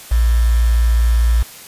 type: tone with quantisation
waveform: sine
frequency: 57.8 Hz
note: A#1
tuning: 14 cents flat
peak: -10 dBFS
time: 0.11-1.43 s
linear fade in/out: 10 ms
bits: 5
effects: white hiss -37 dBFS RMS until 1.67 s + resampled to 32000 Hz